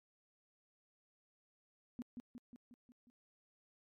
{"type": "tone with echo", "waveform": "sine", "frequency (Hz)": 242.4, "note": "B3", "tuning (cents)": -32, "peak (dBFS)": -40, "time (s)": [1.99, 2.02], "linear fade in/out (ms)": 0, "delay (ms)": 180, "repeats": 6, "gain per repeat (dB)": -4, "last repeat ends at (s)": 3.1, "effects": ["MP3 64 kbps"]}